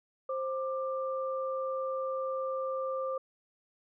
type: tone pair together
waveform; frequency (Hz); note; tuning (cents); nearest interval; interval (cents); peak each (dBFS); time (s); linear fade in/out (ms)
sine; 526.7 / 1185; C5 / D6; +11 / +15; octave + major second; 1404; -32 / -37; 0.29-3.18; 5
effects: none